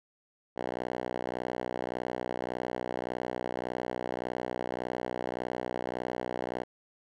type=tone with band-pass filter; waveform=5% pulse; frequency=61.74 Hz; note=B1; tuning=in tune; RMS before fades=-35 dBFS; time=0.56-6.64 s; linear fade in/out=10 ms; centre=650 Hz; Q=0.69; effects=none